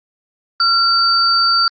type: tone pair together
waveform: sine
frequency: 1370 / 4612 Hz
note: F6 / D8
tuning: -34 / -32 cents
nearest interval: octave + major sixth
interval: 2102 cents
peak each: -14 / -13 dBFS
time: 0.6-1.68 s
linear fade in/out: 2 ms
effects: Opus 32 kbps